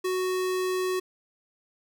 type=tone; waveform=square; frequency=370 Hz; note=F#4; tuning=in tune; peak=-26 dBFS; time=0.04-1 s; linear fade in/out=10 ms; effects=none